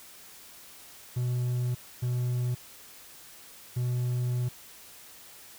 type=tone bursts at uneven times; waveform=triangle; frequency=123.47 Hz; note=B2; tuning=in tune; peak=-24 dBFS; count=3; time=1.16-1.75 / 2.02-2.55 / 3.76-4.49 s; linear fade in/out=10 ms; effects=white hiss -50 dBFS RMS until 5.58 s